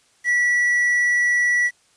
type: tone with quantisation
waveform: triangle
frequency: 1947 Hz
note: B6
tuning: 25 cents flat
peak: -14 dBFS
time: 0.24-1.71 s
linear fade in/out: 50 ms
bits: 7
effects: white hiss -59 dBFS RMS until 1.96 s + resampled to 22050 Hz